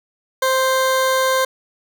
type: tone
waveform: 20% pulse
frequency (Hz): 523.3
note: C5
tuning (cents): 0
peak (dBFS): -10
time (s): 0.42-1.45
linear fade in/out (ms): 5
effects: none